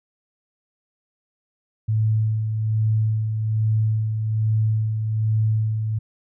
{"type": "tone with tremolo", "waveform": "sine", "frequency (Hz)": 109.3, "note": "A2", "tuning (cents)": -11, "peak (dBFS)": -16, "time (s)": [1.88, 5.99], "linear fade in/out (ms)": 10, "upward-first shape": "sine", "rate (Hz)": 1.2, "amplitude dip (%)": 45, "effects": []}